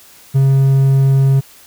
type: tone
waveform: triangle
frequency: 135.6 Hz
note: C#3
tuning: 38 cents flat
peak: -6 dBFS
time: 0.34-1.41 s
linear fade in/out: 20 ms
effects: white hiss -43 dBFS RMS until 1.66 s